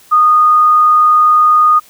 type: tone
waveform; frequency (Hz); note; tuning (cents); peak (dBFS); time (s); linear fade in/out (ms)
sine; 1232; D#6; -17; -5; 0.11-1.8; 20
effects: white hiss -44 dBFS RMS until 1.89 s